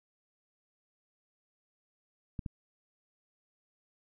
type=clicks; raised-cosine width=5 ms; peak=-24 dBFS; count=2; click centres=2.392 / 2.462 s; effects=none